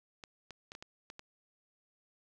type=clicks; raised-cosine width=0.2 ms; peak=-29 dBFS; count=7; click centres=0.238 / 0.507 / 0.719 / 0.751 / 0.825 / 1.101 / 1.194 s; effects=none